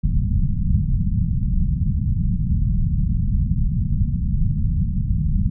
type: low-pass noise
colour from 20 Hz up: pink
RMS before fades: -19 dBFS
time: 0.03-5.5 s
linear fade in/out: 10 ms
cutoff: 200 Hz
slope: 48 dB/octave
effects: none